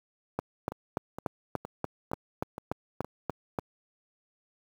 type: two click trains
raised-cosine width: 1 ms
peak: -15 / -23 dBFS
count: 12 / 6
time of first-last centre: 0.39-3.588 / 0.72-3.046 s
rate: 3.44 / 2.15 Hz
effects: high-pass 80 Hz 12 dB/octave + 8-bit